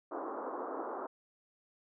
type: band-pass noise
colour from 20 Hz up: pink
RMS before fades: -40 dBFS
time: 0.11-1.07 s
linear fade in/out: 10 ms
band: 280 to 1300 Hz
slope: 48 dB/octave
effects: none